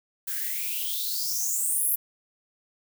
violet noise with high-pass filter sweep, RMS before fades -28 dBFS, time 0.27-1.96 s, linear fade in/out 10 ms, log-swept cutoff 1500 to 12000 Hz, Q 8.3, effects none

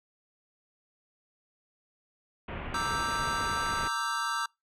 pink low-pass noise, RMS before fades -38 dBFS, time 2.48-3.88 s, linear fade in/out 5 ms, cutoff 2900 Hz, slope 48 dB/octave
square chord, E half-diminished seventh, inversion second, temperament equal, 932.3 / 1174.7 / 1318.5 / 1568 Hz, Bb5 / D6 / E6 / G6, 0 / 0 / 0 / 0 cents, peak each -37 / -36 / -34 / -35 dBFS, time 2.74-4.46 s, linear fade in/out 5 ms
effects noise-tail reverb RT60 0.2 s tail -25 dB re dry + low-pass 9000 Hz 12 dB/octave

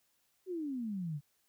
sine exponential sweep, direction down, 385.1 to 138.59 Hz, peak -35 dBFS, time 0.46-1.21 s, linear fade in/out 50 ms, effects white hiss -75 dBFS RMS until 1.48 s

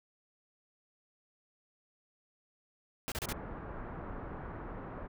pink noise bursts, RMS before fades -37 dBFS, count 4, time 3.08-3.325 s, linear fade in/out 0 ms, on 38 ms, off 31 ms
pink low-pass noise, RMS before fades -43 dBFS, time 3.25-5.08 s, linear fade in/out 20 ms, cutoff 1500 Hz, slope 24 dB/octave
effects none

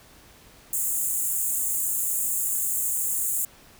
pink high-pass noise, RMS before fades -26 dBFS, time 0.73-3.45 s, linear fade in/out 2 ms, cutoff 6900 Hz, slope 96 dB/octave, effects pink hiss -52 dBFS RMS until 3.79 s

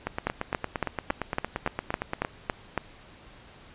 two click trains, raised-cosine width 0.5 ms, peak -13 / -10 dBFS, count 20 / 10, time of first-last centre 0.07-2.249 / 0.27-2.777 s, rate 8.72 / 3.59 Hz, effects pink hiss -51 dBFS RMS until 3.74 s + resampled to 8000 Hz

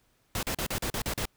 pink noise bursts, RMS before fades -31 dBFS, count 8, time 0.35-1.255 s, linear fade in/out 2 ms, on 79 ms, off 39 ms, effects pink hiss -69 dBFS RMS until 1.36 s

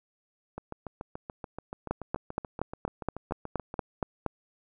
two click trains, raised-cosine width 1 ms, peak -23 / -14 dBFS, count 23 / 11, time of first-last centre 0.58-3.741 / 1.91-4.263 s, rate 6.96 / 4.25 Hz, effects none

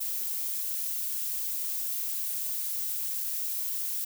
violet noise, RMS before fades -32 dBFS, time 0-4.05 s, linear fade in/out 10 ms, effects none

